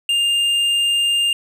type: tone with hard clipping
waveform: sine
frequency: 2806 Hz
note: F7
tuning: 8 cents sharp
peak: -16 dBFS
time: 0.09-1.33 s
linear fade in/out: 2 ms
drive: 6 dB
effects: none